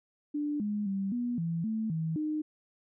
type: tone with pitch steps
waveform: sine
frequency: 294.5 / 208.1 / 195.2 / 242.2 / 166.6 / 220.2 / 160.8 / 306.2 Hz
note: D4 / G#3 / G3 / B3 / E3 / A3 / E3 / D#4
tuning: +5 / +4 / -7 / -34 / +19 / +2 / -43 / -28 cents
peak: -29 dBFS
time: 0.34-2.42 s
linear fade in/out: 10 ms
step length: 260 ms
effects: none